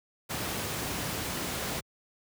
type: noise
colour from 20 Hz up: pink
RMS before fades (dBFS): -33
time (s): 0.29-1.81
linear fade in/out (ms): 20
effects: high-pass 80 Hz 12 dB/octave